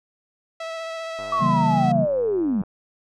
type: tone with vibrato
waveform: sawtooth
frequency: 654 Hz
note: E5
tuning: 14 cents flat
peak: -25 dBFS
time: 0.6-1.92 s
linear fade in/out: 5 ms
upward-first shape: sine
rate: 15 Hz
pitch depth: 13 cents each way
type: click train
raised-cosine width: 1 ms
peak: -27 dBFS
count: 147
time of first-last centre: 1.19-2.636 s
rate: 101 Hz
type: linear sweep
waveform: sine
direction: down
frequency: 1157 to 180.2 Hz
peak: -19 dBFS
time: 1.32-2.62 s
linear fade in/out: 5 ms
type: chord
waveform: sine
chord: C# diminished seventh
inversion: none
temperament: equal with one note detuned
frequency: 138.59 / 164.81 / 193.08 / 233.1 Hz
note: C#3 / E3 / G3 / Bb3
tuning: 0 / 0 / -26 / 0 cents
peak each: -24 dBFS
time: 1.39-2.07 s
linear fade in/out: 50 ms
effects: low-pass 5000 Hz 12 dB/octave